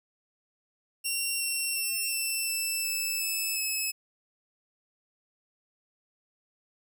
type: tone with pitch steps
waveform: 10% pulse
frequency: 2748 / 2724 / 2701 / 2677 / 2654 / 2631 / 2609 / 2586 Hz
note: F7 / F7 / E7 / E7 / E7 / E7 / E7 / E7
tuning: -29 / -44 / +42 / +26 / +11 / -4 / -18 / -34 cents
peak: -20 dBFS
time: 1.04-3.92 s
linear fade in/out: 20 ms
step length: 360 ms
effects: none